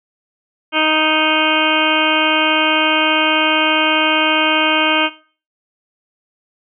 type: harmonic tone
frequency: 311.7 Hz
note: D#4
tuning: 3 cents sharp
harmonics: 1 / 2 / 3 / 4 / 5 / 7 / 8 / 9 / 10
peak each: -21 / -21 / -21 / -21 / -21 / -21 / -21 / -21 / -21 dBFS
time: 0.72-5.1 s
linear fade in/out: 50 ms
effects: noise-tail reverb RT60 0.4 s tail -19 dB re dry